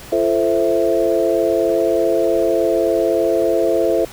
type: chord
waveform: sine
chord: F major seventh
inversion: none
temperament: equal with one note detuned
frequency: 340.7 / 440 / 523.3 / 659.3 Hz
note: F4 / A4 / C5 / E5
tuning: -43 / 0 / 0 / 0 cents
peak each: -19 dBFS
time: 0.12-4.05 s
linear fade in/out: 5 ms
effects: pink hiss -37 dBFS RMS until 4.12 s

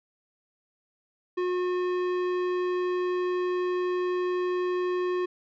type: tone with tanh clipping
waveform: sine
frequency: 361.2 Hz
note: F#4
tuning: 42 cents flat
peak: -27 dBFS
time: 1.37-5.26 s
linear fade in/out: 10 ms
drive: 15 dB
effects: none

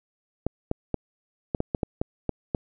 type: clicks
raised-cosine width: 2 ms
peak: -11 dBFS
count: 10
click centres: 0.466 / 0.714 / 0.943 / 1.548 / 1.604 / 1.748 / 1.832 / 2.015 / 2.293 / 2.548 s
effects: none

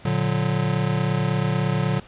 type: chord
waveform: square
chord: Bb augmented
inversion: none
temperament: just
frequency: 116.54 / 145.68 / 182.1 Hz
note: Bb2 / D3 / F#3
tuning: 0 / -14 / -27 cents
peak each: -26 / -24 / -26 dBFS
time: 0.05-2 s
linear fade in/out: 5 ms
effects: pink hiss -47 dBFS RMS until 2.07 s + resampled to 8000 Hz

